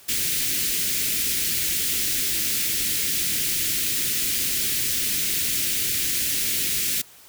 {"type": "band-stop noise", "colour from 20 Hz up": "white", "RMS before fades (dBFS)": -24, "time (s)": [0.08, 7.02], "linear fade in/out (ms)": 10, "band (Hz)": [390, 1900], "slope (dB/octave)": 24, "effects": ["white hiss -49 dBFS RMS until 7.28 s"]}